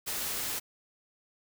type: noise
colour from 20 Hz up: white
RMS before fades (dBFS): -34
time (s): 0.06-0.6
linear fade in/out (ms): 20
effects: none